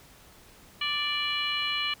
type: harmonic tone with a mistuned harmonic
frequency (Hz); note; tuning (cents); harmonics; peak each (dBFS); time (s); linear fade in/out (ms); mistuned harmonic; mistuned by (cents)
587.3; D5; 0; 2 / 3 / 4 / 5 / 6 / 7; -35 / -38 / -32 / -30 / -39 / -37; 0.81-1.94; 5; 6; -75
effects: pink hiss -54 dBFS RMS until 2 s